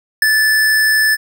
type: tone with ADSR envelope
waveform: square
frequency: 1746 Hz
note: A6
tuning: 14 cents flat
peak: -7 dBFS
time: 0.22-1.17 s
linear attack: 3 ms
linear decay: 13 ms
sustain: -4 dB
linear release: 35 ms
effects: none